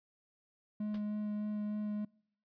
triangle tone with vibrato, 210 Hz, G#3, 19 cents sharp, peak -32 dBFS, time 0.8-2.05 s, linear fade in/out 5 ms, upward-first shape sine, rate 3.3 Hz, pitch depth 9 cents each way
pink noise with exponential decay, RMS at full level -46 dBFS, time 0.94-1.04 s, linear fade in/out 5 ms, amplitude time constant 20 ms
effects noise-tail reverb RT60 0.7 s tail -26 dB re dry + resampled to 11025 Hz

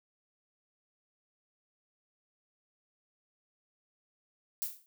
violet noise with exponential decay, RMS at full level -31 dBFS, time 4.62-4.86 s, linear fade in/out 0 ms, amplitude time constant 51 ms, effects none

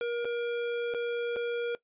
square tone with dropouts, 474.4 Hz, A#4, 30 cents sharp, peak -30 dBFS, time 0.01-1.75 s, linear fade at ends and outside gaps 1 ms, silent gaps 0.247-0.253 / 0.939-0.946 / 1.361-1.366 s, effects noise-tail reverb RT60 0.1 s tail -19 dB re dry + resampled to 8000 Hz

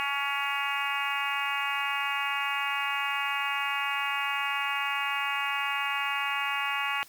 harmonic tone, 280.8 Hz, C#4, 22 cents sharp, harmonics 3 / 4 / 5 / 6 / 7 / 8 / 9 / 10, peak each -35 / -33 / -36 / -38 / -36 / -36 / -34 / -35 dBFS, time 0-7.03 s, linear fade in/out 0 ms, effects white hiss -53 dBFS RMS until 7.08 s + MP3 96 kbps

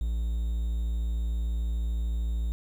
triangle tone with quantisation, 56.7 Hz, A#1, 47 cents flat, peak -24 dBFS, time 0.01-2.52 s, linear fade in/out 0 ms, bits 9, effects none

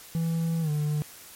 triangle tone with pitch glide, 164.9 to 149.48 Hz, E3 to D3, +1 to +31 cents, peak -22 dBFS, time 0.15-1.02 s, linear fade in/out 0 ms, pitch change -170 cents, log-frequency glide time 0.61-0.7 s, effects white hiss -47 dBFS RMS until 1.35 s + MP3 64 kbps

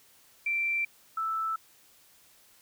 sine tone pair in turn, 2349 / 1318.3 Hz, D7 / E6, 0 / 0 cents, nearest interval minor seventh, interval 1000 cents, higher first, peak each -26 / -28 dBFS, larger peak first, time 0.46-0.85 / 1.17-1.56 s, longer neither, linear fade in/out 5 ms, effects white hiss -60 dBFS RMS until 2.61 s

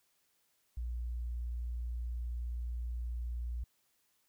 sine tone, 59.5 Hz, A#1, 36 cents sharp, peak -35 dBFS, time 0.77-3.64 s, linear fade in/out 5 ms, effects white hiss -75 dBFS RMS until 4.28 s

